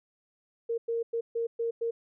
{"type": "tone bursts at uneven times", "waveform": "sine", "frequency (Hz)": 462.7, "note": "A#4", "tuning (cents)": -13, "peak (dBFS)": -27, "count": 6, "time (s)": [[0.69, 0.78], [0.88, 1.03], [1.13, 1.21], [1.35, 1.47], [1.59, 1.71], [1.81, 1.91]], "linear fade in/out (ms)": 10, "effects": []}